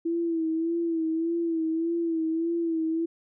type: tone with vibrato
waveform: sine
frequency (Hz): 329.6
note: E4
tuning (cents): 0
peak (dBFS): -24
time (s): 0.05-3.06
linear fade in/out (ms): 10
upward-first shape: sine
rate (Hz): 1.7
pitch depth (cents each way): 50
effects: none